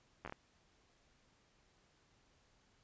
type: slowing click train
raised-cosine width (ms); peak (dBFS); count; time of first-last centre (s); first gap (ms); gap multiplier
0.5; -30; 5; 0.25-0.324; 11; 1.36
effects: pink hiss -72 dBFS RMS until 2.83 s + resampled to 16000 Hz